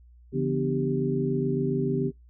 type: tone cluster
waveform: sine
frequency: 143.1 / 170.2 / 248.6 / 297.4 / 391 Hz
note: D3 / F3 / B3 / D4 / G4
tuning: -45 / -44 / +12 / +22 / -4 cents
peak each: -28 / -33 / -29 / -35 / -28 dBFS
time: 0.32-2.12 s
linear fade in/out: 50 ms
effects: noise-tail reverb RT60 0.2 s tail -25 dB re dry + added 60 Hz sine -50 dBFS peak until 2.29 s